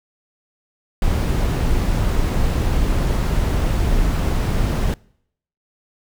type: noise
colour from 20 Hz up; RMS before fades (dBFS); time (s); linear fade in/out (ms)
brown; -18; 1.02-4.94; 2
effects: noise-tail reverb RT60 0.7 s tail -25 dB re dry